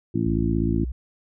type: harmonic tone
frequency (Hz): 56.2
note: A1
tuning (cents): +37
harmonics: 2 / 3 / 4 / 5 / 6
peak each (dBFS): -27 / -27 / -27 / -27 / -27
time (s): 0.14-0.85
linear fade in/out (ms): 10
type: tone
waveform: sine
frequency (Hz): 61.74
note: B1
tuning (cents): 0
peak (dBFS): -26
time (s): 0.26-0.92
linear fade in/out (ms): 5
effects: none